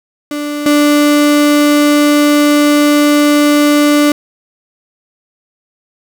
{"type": "tone pair in turn", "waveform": "35% pulse", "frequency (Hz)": [293.7, 293.7], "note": ["D4", "D4"], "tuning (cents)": [0, 0], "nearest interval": "unison", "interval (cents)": 0, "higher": "neither", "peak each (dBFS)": [-15, -5], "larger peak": "second", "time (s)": [[0.31, 0.66], [0.66, 4.12]], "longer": "second", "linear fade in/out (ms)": 2, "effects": []}